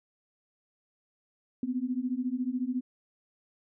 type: beating tone pair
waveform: sine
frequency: 244.5 / 258.5 Hz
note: B3 / C4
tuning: -17 / -21 cents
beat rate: 14 Hz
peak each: -32 / -31 dBFS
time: 1.63-2.81 s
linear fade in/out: 2 ms
effects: none